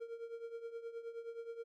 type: tone with tremolo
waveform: triangle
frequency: 462.7 Hz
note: A#4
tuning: 13 cents flat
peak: -38 dBFS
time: 0-1.64 s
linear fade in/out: 20 ms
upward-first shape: triangle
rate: 9.5 Hz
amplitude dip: 80%
effects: none